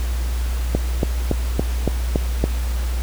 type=click train; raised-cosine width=2 ms; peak=-4 dBFS; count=7; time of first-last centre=0.75-2.44 s; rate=3.55 Hz; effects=added 60 Hz sine -19 dBFS peak until 3.02 s + pink hiss -35 dBFS RMS until 3.02 s